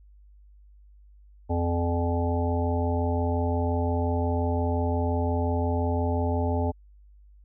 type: harmonic tone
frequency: 85.7 Hz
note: F2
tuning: 32 cents flat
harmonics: 1 / 3 / 5 / 7 / 9 / 10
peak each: -25 / -30 / -32 / -33 / -35 / -35 dBFS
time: 1.49-6.72 s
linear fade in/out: 20 ms
effects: added 50 Hz sine -50 dBFS peak until 7.44 s